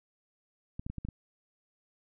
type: clicks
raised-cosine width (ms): 5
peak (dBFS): -25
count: 6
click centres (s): 0.795 / 0.865 / 0.9 / 0.983 / 1.05 / 1.087
effects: none